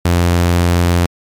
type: tone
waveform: sawtooth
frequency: 87 Hz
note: F2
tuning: 6 cents flat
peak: -6 dBFS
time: 0.05-1.06 s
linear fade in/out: 5 ms
effects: MP3 96 kbps